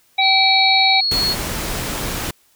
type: harmonic tone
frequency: 771 Hz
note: G5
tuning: 29 cents flat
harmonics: 1 / 3 / 5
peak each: -17 / -17 / -17 dBFS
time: 0.18-1.01 s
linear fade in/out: 10 ms
type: tone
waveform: sine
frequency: 4332 Hz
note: C#8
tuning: 41 cents flat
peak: -16 dBFS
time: 0.21-1.36 s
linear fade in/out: 50 ms
type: noise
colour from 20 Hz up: pink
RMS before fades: -24 dBFS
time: 1.11-2.31 s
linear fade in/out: 5 ms
effects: white hiss -57 dBFS RMS until 2.55 s